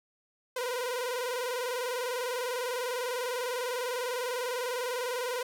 sawtooth tone with vibrato, 493.9 Hz, B4, in tune, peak -27 dBFS, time 0.56-5.43 s, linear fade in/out 5 ms, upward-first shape square, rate 20 Hz, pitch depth 65 cents each way, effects none

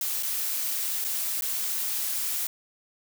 blue noise with dropouts, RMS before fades -29 dBFS, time 0.01-2.47 s, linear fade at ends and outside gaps 2 ms, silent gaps 0.226-0.231 / 1.043-1.047 / 1.41-1.421 s, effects none

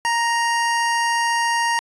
25% pulse tone, 934 Hz, A#5, 3 cents sharp, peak -14 dBFS, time 0.05-1.79 s, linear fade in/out 0 ms, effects resampled to 22050 Hz

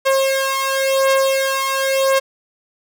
sawtooth beating tone pair, 537 / 537.94 Hz, C5 / C5, +45 / +48 cents, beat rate 0.94 Hz, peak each -15 / -13 dBFS, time 0.05-2.2 s, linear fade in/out 20 ms, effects none

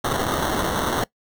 violet noise with sample-and-hold, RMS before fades -23 dBFS, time 0.04-1.04 s, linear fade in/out 5 ms, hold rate 2450 Hz, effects noise-tail reverb RT60 0.1 s tail -21 dB re dry

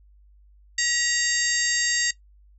harmonic tone with a mistuned harmonic, 931 Hz, A#5, 2 cents flat, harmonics 2 / 3 / 4 / 5 / 6 / 7 / 8, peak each -26 / -33 / -33 / -27 / -36 / -30 / -26 dBFS, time 0.78-2.11 s, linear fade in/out 5 ms, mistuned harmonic 2, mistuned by +44 cents, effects noise-tail reverb RT60 0.1 s tail -18 dB re dry + added 50 Hz sine -51 dBFS peak until 2.58 s

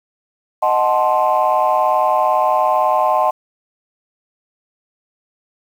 sine chord, D# diminished seventh, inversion none, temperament equal with one note detuned, 622.3 / 740 / 869.9 / 1046.5 Hz, D#5 / F#5 / A5 / C6, 0 / 0 / -20 / 0 cents, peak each -17 dBFS, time 0.62-3.31 s, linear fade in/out 10 ms, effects tanh soft clip ceiling -5 dBFS + 7-bit

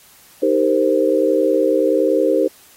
sine chord, C minor seventh, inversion first, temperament equal with one note detuned, 311.1 / 392 / 462.1 / 523.3 Hz, Eb4 / G4 / Bb4 / C5, 0 / 0 / -15 / 0 cents, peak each -19 / -19 / -19 / -17 dBFS, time 0.42-2.48 s, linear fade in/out 10 ms, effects white hiss -48 dBFS RMS until 2.76 s + AAC 48 kbps

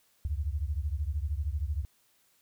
sine beating tone pair, 69.1 / 82.1 Hz, C#2 / E2, -5 / -6 cents, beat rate 13 Hz, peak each -31 / -33 dBFS, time 0.25-1.85 s, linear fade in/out 0 ms, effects white hiss -68 dBFS RMS until 2.41 s

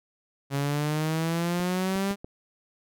sawtooth exponential sweep, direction up, 138 to 201.2 Hz, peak -21 dBFS, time 0.5-2.16 s, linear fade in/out 50 ms
clicks, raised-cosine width 2 ms, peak -25 dBFS, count 4, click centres 1.601 / 1.958 / 2.11 / 2.245 s
effects none

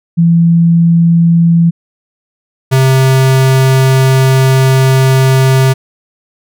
sine / square tone pair in turn, 168.2 / 132.22 Hz, E3 / C3, +35 / +19 cents, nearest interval major third, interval 416 cents, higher first, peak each -4 / -6 dBFS, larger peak first, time 0.17-1.71 / 2.71-5.74 s, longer second, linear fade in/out 20 ms, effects none

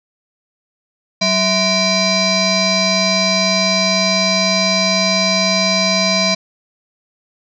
sine tone with frequency modulation, 2336 Hz, D7, 10 cents flat, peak -12 dBFS, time 1.21-6.35 s, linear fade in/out 10 ms, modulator 842 Hz, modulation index 3.7, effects none

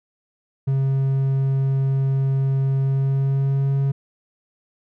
triangle tone with pitch glide, 135.2 to 137.56 Hz, C#3 to C#3, -43 to -13 cents, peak -15 dBFS, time 0.67-3.92 s, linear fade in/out 10 ms, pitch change +30 cents, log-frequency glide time 2.79-3.76 s, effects none

